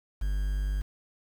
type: tone with quantisation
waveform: triangle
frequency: 49.5 Hz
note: G1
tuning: 18 cents sharp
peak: -24 dBFS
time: 0.21-0.82 s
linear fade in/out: 10 ms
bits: 8
effects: none